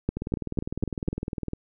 two click trains, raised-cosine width 3 ms, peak -11 / -17 dBFS, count 5 / 28, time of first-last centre 0.09-1.085 / 0.17-1.534 s, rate 4.02 / 19.8 Hz, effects none

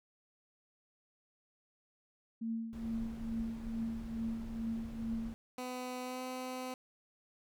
sine tone with tremolo, 227 Hz, A#3, 46 cents flat, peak -33 dBFS, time 2.41-5.34 s, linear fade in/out 10 ms, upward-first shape triangle, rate 2.3 Hz, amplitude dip 75%
brown noise, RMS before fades -47 dBFS, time 2.73-5.34 s, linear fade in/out 0 ms
15% pulse tone with pitch glide, 251.8 to 255.5 Hz, B3 to C4, +34 to -41 cents, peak -33 dBFS, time 5.58-6.74 s, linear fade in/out 2 ms, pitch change +25 cents, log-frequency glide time 6.02-6.22 s
effects none

